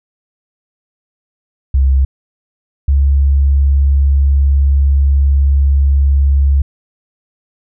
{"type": "tone pair in turn", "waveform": "sine", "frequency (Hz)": [66.9, 69.39], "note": ["C2", "C#2"], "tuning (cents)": [39, 2], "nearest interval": "minor second", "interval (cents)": 63, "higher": "second", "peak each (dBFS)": -7, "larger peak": "neither", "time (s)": [[1.74, 2.05], [2.88, 6.62]], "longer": "second", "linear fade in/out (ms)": 5, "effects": []}